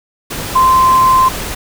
sine tone in noise, 1040 Hz, C6, 11 cents flat, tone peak -6 dBFS, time 0.55-1.29 s, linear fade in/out 10 ms, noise pink, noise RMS -22 dBFS, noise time 0.3-1.55 s, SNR +13 dB, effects none

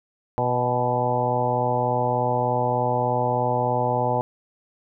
harmonic tone with a mistuned harmonic, 123.3 Hz, B2, 2 cents flat, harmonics 1 / 2 / 3 / 4 / 5 / 6 / 7 / 8, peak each -27 / -32 / -33 / -27 / -27 / -28 / -25 / -32 dBFS, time 0.38-4.21 s, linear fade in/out 0 ms, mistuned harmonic 6, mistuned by +46 cents, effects none

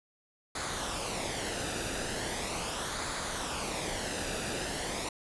pink noise with flanger, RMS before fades -35 dBFS, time 0.55-5.09 s, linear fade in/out 5 ms, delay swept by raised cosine 0.35 to 0.94 ms, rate 0.39 Hz, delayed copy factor -0.5, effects resampled to 24000 Hz

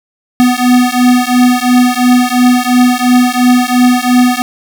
square beating tone pair, 246.9 / 249.8 Hz, B3 / B3, 0 / +20 cents, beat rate 2.9 Hz, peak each -10 dBFS, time 0.4-4.42 s, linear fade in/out 0 ms, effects none

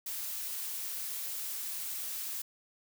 blue noise, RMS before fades -38 dBFS, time 0.06-2.42 s, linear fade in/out 5 ms, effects none

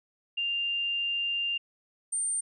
sine tone pair in turn, 2794 / 8870 Hz, F7 / C#9, 0 / 0 cents, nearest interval octave + minor sixth, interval 2000 cents, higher second, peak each -27 dBFS, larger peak neither, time 0.37-1.58 / 2.12-2.41 s, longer first, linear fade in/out 10 ms, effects none

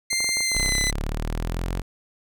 15% pulse tone with pitch glide, 2093 to 2018 Hz, C7 to B6, 0 to +37 cents, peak -15 dBFS, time 0.1-0.91 s, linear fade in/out 10 ms, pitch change -63 cents, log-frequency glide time 0.41-0.79 s
clicks, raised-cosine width 1 ms, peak -22 dBFS, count 11, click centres 0.13 / 0.205 / 0.244 / 0.291 / 0.37 / 0.406 / 0.517 / 0.548 / 0.607 / 0.649 / 0.682 s
sawtooth linear sweep, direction up, 31 to 45.53 Hz, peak -21 dBFS, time 0.55-1.82 s, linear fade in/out 10 ms
effects none

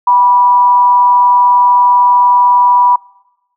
sine tone with frequency modulation, 980 Hz, B5, 14 cents flat, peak -5 dBFS, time 0.07-2.96 s, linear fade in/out 5 ms, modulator 189 Hz, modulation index 0.23, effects noise-tail reverb RT60 1.0 s tail -24 dB re dry

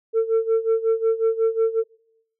sine tone with tremolo, 450 Hz, A4, 39 cents sharp, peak -12 dBFS, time 0.13-1.84 s, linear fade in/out 50 ms, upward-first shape sine, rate 5.5 Hz, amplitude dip 85%, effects noise-tail reverb RT60 0.8 s tail -26 dB re dry + tanh soft clip ceiling -14 dBFS

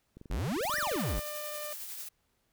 click train, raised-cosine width 3 ms, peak -35 dBFS, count 19, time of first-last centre 0.17-0.959 s, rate 22.8 Hz
square exponential two-way sweep, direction up then down, 36.71 to 1975.5 to 36.71 Hz, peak -31 dBFS, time 0.3-1.2 s, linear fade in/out 10 ms, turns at 0.78 s
blue noise with tremolo, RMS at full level -40 dBFS, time 0.62-2.09 s, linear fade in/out 10 ms, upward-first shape triangle, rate 11 Hz, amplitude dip 40%
sawtooth tone, 598 Hz, D5, 31 cents sharp, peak -35 dBFS, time 0.7-1.73 s, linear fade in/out 2 ms
effects pink hiss -75 dBFS RMS until 2.52 s

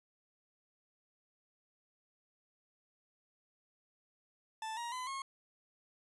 40% pulse tone with pitch steps, 881 / 944.2 / 1012 / 1084.6 Hz, A5 / A#5 / B5 / C#6, +2 / +22 / +42 / -38 cents, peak -38 dBFS, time 4.62-5.22 s, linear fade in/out 2 ms, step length 150 ms, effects resampled to 24000 Hz

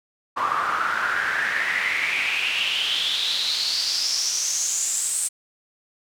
pink noise with band-pass filter sweep, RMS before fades -24 dBFS, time 0.36-5.29 s, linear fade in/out 20 ms, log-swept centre 1100 to 8600 Hz, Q 6.4, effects none

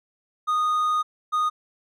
triangle tone pair in turn, 1236 / 1236 Hz, D#6 / D#6, -12 / -12 cents, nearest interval unison, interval 0 cents, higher neither, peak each -18 dBFS, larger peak neither, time 0.47-1.03 / 1.32-1.5 s, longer first, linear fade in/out 20 ms, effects none

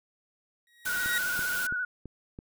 30% pulse tone with exponential growth, 1896 Hz, A#6, 29 cents sharp, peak -23 dBFS, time 0.67-1.18 s, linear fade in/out 1 ms, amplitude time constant 110 ms
white noise, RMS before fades -36 dBFS, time 0.85-1.67 s, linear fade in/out 5 ms
sine tone with vibrato, 1468 Hz, F#6, 14 cents flat, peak -28 dBFS, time 0.86-1.85 s, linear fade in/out 5 ms, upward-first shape square, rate 15 Hz, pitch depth 31 cents each way
click train, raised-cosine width 3 ms, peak -28 dBFS, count 5, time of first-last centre 1.06-2.389 s, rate 3.01 Hz
effects none

